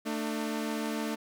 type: tone pair together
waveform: sawtooth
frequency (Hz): 223.3 / 300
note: A3 / D4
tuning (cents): +26 / +37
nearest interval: perfect fourth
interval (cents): 511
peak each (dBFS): -29 / -31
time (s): 0.05-1.16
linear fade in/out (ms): 20
effects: none